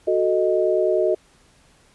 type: chord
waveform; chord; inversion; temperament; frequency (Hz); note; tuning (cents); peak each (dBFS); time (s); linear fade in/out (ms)
sine; D# diminished; first; equal; 370 / 440 / 622.3; F#4 / A4 / D#5; 0 / 0 / 0; -20 / -23 / -20; 0.07-1.15; 10
effects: pink hiss -56 dBFS RMS until 1.94 s + resampled to 24000 Hz